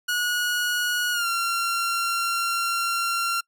sawtooth tone with pitch glide, 1455 to 1373.3 Hz, F#6 to F6, -29 to -30 cents, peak -19 dBFS, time 0.08-3.41 s, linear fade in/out 10 ms, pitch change -101 cents, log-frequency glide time 1.12-1.27 s, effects noise-tail reverb RT60 0.1 s tail -26 dB re dry

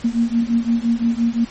sine beating tone pair, 230 / 235.8 Hz, A#3 / A#3, -23 / +20 cents, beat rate 5.8 Hz, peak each -18 dBFS, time 0.04-1.45 s, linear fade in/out 10 ms, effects pink hiss -39 dBFS RMS until 1.5 s + MP3 32 kbps

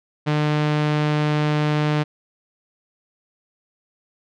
sawtooth tone with low-pass filter, 150.4 Hz, D3, 42 cents sharp, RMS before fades -20 dBFS, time 0.26-2.04 s, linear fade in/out 20 ms, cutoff 3500 Hz, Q 0.94, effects none

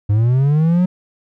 triangle linear sweep, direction up, 100 to 185 Hz, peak -9 dBFS, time 0.09-0.86 s, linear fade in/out 10 ms, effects none

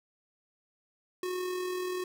square tone with amplitude modulation, 364.9 Hz, F#4, 24 cents flat, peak -31 dBFS, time 1.23-2.04 s, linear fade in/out 2 ms, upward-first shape sine, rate 40.5 Hz, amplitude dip 35%, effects none

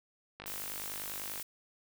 click train, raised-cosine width 0.3 ms, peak -27 dBFS, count 51, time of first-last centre 0.4-1.398 s, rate 50.1 Hz
blue noise, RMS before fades -41 dBFS, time 0.46-1.43 s, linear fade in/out 5 ms
effects none

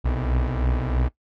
35% pulse beating tone pair, 61.74 / 64.84 Hz, B1 / C2, 0 / -15 cents, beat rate 3.1 Hz, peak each -21 / -24 dBFS, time 0.04-1.09 s, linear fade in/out 20 ms, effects noise-tail reverb RT60 0.1 s tail -17 dB re dry + low-pass 2000 Hz 12 dB/octave

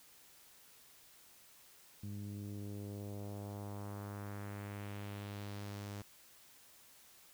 sawtooth tone with low-pass filter sweep, 101.7 Hz, G#2, 36 cents flat, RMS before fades -45 dBFS, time 2.03-6.02 s, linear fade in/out 5 ms, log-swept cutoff 210 to 7400 Hz, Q 1.5, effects white hiss -62 dBFS RMS until 7.33 s

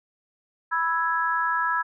sine chord, E major, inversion second, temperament equal, 987.8 / 1318.5 / 1661.2 Hz, B5 / E6 / G#6, 0 / 0 / 0 cents, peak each -26 dBFS, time 0.71-1.83 s, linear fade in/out 20 ms, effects none

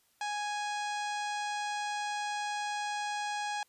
harmonic tone, 830 Hz, G#5, 1 cent flat, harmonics 1 / 2 / 3 / 4 / 5 / 6 / 7 / 8 / 9 / 10, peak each -34 / -40 / -44 / -46 / -48 / -50 / -51 / -52 / -53 / -54 dBFS, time 0.21-3.63 s, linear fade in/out 2 ms, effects white hiss -70 dBFS RMS until 3.68 s + resampled to 32000 Hz

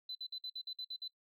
sine tone bursts, 4021 Hz, B7, 30 cents sharp, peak -39 dBFS, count 9, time 0.09-1.079 s, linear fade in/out 5 ms, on 61 ms, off 55 ms, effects noise-tail reverb RT60 0.1 s tail -23 dB re dry + tanh soft clip ceiling -35 dBFS

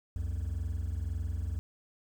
triangle tone pair together, 65.41 / 87.31 Hz, C2 / F2, 0 / 0 cents, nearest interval perfect fourth, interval 500 cents, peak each -32 / -31 dBFS, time 0.16-1.59 s, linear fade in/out 0 ms, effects tanh soft clip ceiling -25 dBFS + 10-bit

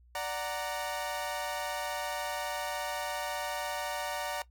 sawtooth chord, D augmented, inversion none, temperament equal with one note detuned, 587.3 / 740 / 928.6 Hz, D5 / F#5 / A#5, 0 / 0 / -7 cents, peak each -34 dBFS, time 0.15-4.42 s, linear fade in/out 2 ms, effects noise-tail reverb RT60 0.1 s tail -17 dB re dry + added 60 Hz sine -57 dBFS peak until 4.5 s

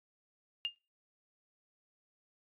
sine tone with exponential decay, 2819 Hz, F7, 16 cents sharp, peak -28 dBFS, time 0.65-0.76 s, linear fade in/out 0 ms, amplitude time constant 22 ms, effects noise-tail reverb RT60 0.3 s tail -23 dB re dry + AAC 64 kbps

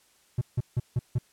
triangle tone bursts, 122.5 Hz, B2, 14 cents flat, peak -20 dBFS, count 5, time 0.38-1.185 s, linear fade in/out 5 ms, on 33 ms, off 160 ms, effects white hiss -63 dBFS RMS until 1.32 s + low-pass 11000 Hz 12 dB/octave

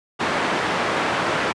white low-pass noise, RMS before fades -22 dBFS, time 0.19-1.53 s, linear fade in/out 20 ms, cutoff 1600 Hz, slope 12 dB/octave, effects high-pass 150 Hz 12 dB/octave + resampled to 22050 Hz

